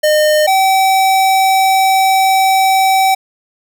square tone pair in turn, 609 / 767.3 Hz, D#5 / G5, -37 / -37 cents, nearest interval major third, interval 400 cents, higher second, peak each -9 dBFS, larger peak neither, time 0.03-0.47 / 0.47-3.15 s, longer second, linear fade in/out 10 ms, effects none

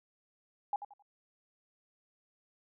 sine tone with echo, 816 Hz, G#5, 31 cents flat, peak -29 dBFS, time 0.73-0.76 s, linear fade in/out 2 ms, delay 88 ms, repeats 3, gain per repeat -11 dB, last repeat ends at 1.024 s, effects none

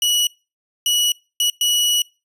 sawtooth tone bursts at uneven times, 2930 Hz, F#7, 18 cents flat, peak -12 dBFS, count 4, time 0.02-0.27 / 0.86-1.12 / 1.4-1.5 / 1.61-2.02 s, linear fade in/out 2 ms, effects noise-tail reverb RT60 0.3 s tail -25 dB re dry + resampled to 32000 Hz

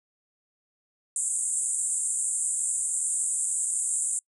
white band-pass noise, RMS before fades -28 dBFS, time 1.16-4.19 s, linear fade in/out 2 ms, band 7300 to 9500 Hz, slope 96 dB/octave, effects noise-tail reverb RT60 0.1 s tail -26 dB re dry

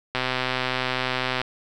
click train, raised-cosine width 0.3 ms, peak -8 dBFS, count 163, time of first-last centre 0.15-1.416 s, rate 128 Hz, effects none

